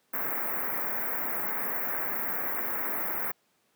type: band-stop noise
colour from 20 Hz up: white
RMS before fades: -31 dBFS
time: 0.13-3.32 s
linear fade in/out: 10 ms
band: 2100 to 14000 Hz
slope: 48 dB/octave
effects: pink hiss -70 dBFS RMS until 3.75 s + high-pass 200 Hz 12 dB/octave